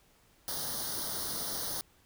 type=noise with comb filter; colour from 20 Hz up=white; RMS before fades=-36 dBFS; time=0.48-1.81 s; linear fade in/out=0 ms; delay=0.2 ms; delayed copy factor=+0.95; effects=pink hiss -65 dBFS RMS until 2.05 s